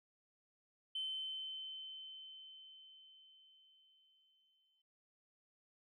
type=tone with exponential decay; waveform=sine; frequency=3072 Hz; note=G7; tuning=36 cents flat; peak=-37 dBFS; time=0.95-4.82 s; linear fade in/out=5 ms; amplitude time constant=840 ms; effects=noise-tail reverb RT60 0.4 s tail -17 dB re dry + tanh soft clip ceiling -33 dBFS